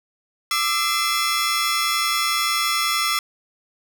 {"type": "tone cluster", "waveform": "35% pulse", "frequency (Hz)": [1186, 1317, 2056, 3374, 5370], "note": ["D6", "E6", "C7", "G#7", "E8"], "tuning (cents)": [17, -2, -31, 27, 31], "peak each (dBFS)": -24, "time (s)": [0.51, 3.19], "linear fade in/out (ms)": 2, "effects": []}